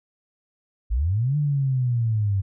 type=linear two-way sweep; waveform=sine; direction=up then down; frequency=48.01 to 150 to 95.1 Hz; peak=-19 dBFS; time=0.9-2.42 s; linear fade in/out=20 ms; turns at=1.37 s; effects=none